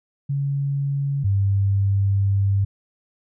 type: tone pair in turn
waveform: sine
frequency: 140 / 98.8 Hz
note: C#3 / G2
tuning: +18 / +14 cents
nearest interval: tritone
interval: 604 cents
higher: first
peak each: -20 / -16 dBFS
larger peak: second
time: 0.29-1.24 / 1.24-2.65 s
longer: second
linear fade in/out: 10 ms
effects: none